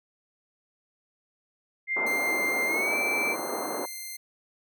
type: tone with pitch glide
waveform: sine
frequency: 2099 to 2329 Hz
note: C7 to D7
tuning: +5 to -15 cents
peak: -25 dBFS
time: 1.87-3.36 s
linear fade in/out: 50 ms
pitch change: +180 cents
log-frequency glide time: 2.67-2.95 s
type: band-pass noise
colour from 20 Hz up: pink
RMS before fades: -33 dBFS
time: 1.96-3.86 s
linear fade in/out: 10 ms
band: 290 to 1200 Hz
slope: 24 dB/octave
type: tone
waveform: 5% pulse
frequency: 2093 Hz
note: C7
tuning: in tune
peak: -26 dBFS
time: 2.06-4.17 s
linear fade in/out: 10 ms
effects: none